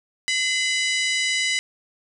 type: harmonic tone with a mistuned harmonic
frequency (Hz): 987.8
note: B5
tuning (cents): 0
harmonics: 2 / 3 / 4 / 5 / 6 / 7 / 8 / 9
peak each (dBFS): -23 / -27 / -29 / -31 / -33 / -34 / -35 / -36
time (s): 0.28-1.59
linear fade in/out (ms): 0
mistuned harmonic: 2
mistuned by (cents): +59
effects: 9-bit